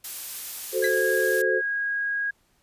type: noise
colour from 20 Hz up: blue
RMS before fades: -33 dBFS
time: 0.04-1.42 s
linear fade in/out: 5 ms
type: chord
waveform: sine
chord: F# diminished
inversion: none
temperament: equal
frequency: 370 / 440 / 523.3 Hz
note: F#4 / A4 / C5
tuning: 0 / 0 / 0 cents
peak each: -26 dBFS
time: 0.72-1.62 s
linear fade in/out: 50 ms
type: tone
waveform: sine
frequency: 1642 Hz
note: G#6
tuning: 20 cents flat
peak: -24 dBFS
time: 0.82-2.31 s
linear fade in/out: 10 ms
type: tone with exponential decay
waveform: 25% pulse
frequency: 1994 Hz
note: B6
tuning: 16 cents sharp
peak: -21 dBFS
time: 0.84-0.95 s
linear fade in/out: 2 ms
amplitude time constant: 22 ms
effects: pink hiss -66 dBFS RMS until 2.62 s + resampled to 32000 Hz